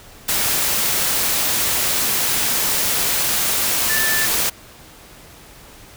sine tone in noise, 1760 Hz, A6, in tune, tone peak -20 dBFS, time 3.89-4.26 s, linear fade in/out 10 ms, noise white, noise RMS -19 dBFS, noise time 0.28-4.5 s, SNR -4 dB, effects pink hiss -43 dBFS RMS until 5.96 s

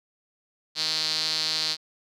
sawtooth tone with band-pass filter, 156.9 Hz, D#3, 15 cents sharp, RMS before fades -27 dBFS, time 0.75-1.77 s, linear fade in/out 50 ms, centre 4400 Hz, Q 6.4, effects none

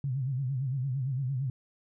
sine tone with vibrato, 132.2 Hz, C3, 18 cents sharp, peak -28 dBFS, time 0.04-1.5 s, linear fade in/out 2 ms, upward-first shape sine, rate 8.8 Hz, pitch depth 120 cents each way, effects none

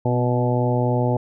harmonic tone with a mistuned harmonic, 122.9 Hz, B2, 8 cents flat, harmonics 1 / 2 / 3 / 4 / 5 / 6 / 7, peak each -20 / -25 / -27 / -26 / -27 / -32 / -28 dBFS, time 0.05-1.17 s, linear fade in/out 5 ms, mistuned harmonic 2, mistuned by +28 cents, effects none

